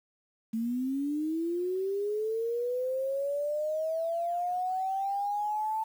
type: linear sweep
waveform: sine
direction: up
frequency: 220 to 885 Hz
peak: -28 dBFS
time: 0.53-5.84 s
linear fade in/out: 10 ms
effects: 9-bit